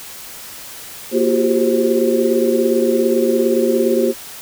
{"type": "tone cluster", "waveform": "sine", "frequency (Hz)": [234.9, 349.7, 379.4, 396.8, 529], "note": ["A#3", "F4", "F#4", "G4", "C5"], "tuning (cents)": [13, 2, 43, 21, 19], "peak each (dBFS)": -19, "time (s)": [1.11, 4.14], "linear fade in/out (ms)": 50, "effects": ["white hiss -34 dBFS RMS until 4.41 s"]}